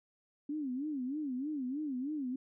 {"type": "tone with vibrato", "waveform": "sine", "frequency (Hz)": 277.2, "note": "C#4", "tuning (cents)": 0, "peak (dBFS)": -34, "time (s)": [0.49, 2.36], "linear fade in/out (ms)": 5, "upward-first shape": "sine", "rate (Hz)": 3.2, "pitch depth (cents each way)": 190, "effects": []}